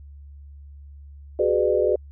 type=chord; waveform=sine; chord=G# half-diminished seventh; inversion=third; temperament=just; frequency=373.8 / 415.3 / 498.4 / 598 Hz; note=F#4 / G#4 / B4 / D5; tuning=+18 / 0 / +16 / +31 cents; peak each=-23 dBFS; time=1.39-1.96 s; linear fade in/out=5 ms; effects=added 71 Hz sine -40 dBFS peak until 2.11 s